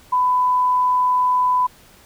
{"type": "tone", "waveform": "sine", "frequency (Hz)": 1000, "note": "B5", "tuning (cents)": 21, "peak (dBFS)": -14, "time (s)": [0.12, 1.67], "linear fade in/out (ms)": 10, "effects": ["pink hiss -49 dBFS RMS until 2.05 s"]}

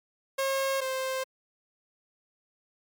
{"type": "tone pair in turn", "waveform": "sawtooth", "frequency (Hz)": [540, 524.6], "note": ["C#5", "C5"], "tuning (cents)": [-45, 4], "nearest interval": "minor second", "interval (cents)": 51, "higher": "first", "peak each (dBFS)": [-22, -25], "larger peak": "first", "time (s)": [[0.38, 0.81], [0.81, 1.24]], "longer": "neither", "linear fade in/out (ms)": 10, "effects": ["MP3 96 kbps"]}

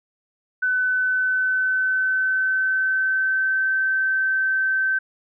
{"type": "tone with pitch glide", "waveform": "sine", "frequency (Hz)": [1507, 1544.9], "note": ["F#6", "G6"], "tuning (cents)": [31, -26], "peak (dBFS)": -18, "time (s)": [0.62, 4.99], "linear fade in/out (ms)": 10, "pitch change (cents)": 43, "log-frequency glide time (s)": [0.79, 3.71], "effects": []}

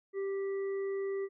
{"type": "harmonic tone", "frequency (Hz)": 392, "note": "G4", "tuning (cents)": 0, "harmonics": [1, 3, 5], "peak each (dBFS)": [-32, -52, -50], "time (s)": [0.13, 1.29], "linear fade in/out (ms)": 50, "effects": []}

